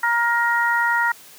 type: harmonic tone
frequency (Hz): 470.2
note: A#4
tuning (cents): +15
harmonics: 2 / 3 / 4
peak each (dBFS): -21 / -21 / -21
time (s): 0.03-1.12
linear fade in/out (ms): 5
effects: white hiss -45 dBFS RMS until 1.38 s + high-pass 100 Hz 12 dB/octave